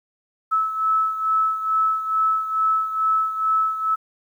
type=beating tone pair; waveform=sine; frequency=1302 / 1304.3 Hz; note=E6 / E6; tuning=-22 / -19 cents; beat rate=2.3 Hz; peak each=-19 / -25 dBFS; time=0.51-3.96 s; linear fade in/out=20 ms; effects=9-bit